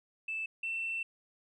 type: tone pair in turn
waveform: sine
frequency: 2637 / 2686 Hz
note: E7 / E7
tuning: 0 / +32 cents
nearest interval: unison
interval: 32 cents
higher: second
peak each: -33 / -32 dBFS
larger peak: second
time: 0.28-0.46 / 0.63-1.03 s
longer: second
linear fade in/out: 5 ms
effects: tanh soft clip ceiling -28 dBFS